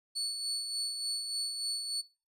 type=tone with tremolo; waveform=35% pulse; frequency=4441 Hz; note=C#8; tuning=2 cents sharp; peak=-29 dBFS; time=0.15-2.02 s; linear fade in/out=20 ms; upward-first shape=sine; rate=3.4 Hz; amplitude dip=45%; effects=noise-tail reverb RT60 0.3 s tail -18 dB re dry + resampled to 32000 Hz